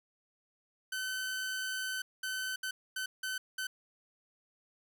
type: tone bursts at uneven times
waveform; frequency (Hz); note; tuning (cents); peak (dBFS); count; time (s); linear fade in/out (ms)
sawtooth; 1523; F#6; +50; -31; 6; 0.92-2.02 / 2.23-2.56 / 2.63-2.71 / 2.96-3.06 / 3.23-3.38 / 3.58-3.67; 5
effects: none